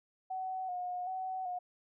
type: tone with vibrato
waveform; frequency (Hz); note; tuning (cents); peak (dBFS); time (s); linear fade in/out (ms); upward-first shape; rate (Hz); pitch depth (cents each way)
sine; 736; F#5; -9; -35; 0.3-1.59; 10; square; 1.3; 36
effects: none